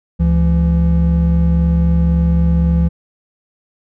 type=tone pair together; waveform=triangle; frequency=70.9 / 168.91 Hz; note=C#2 / E3; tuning=+40 / +43 cents; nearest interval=octave + minor third; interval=1503 cents; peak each=-11 dBFS; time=0.19-2.89 s; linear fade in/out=20 ms; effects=none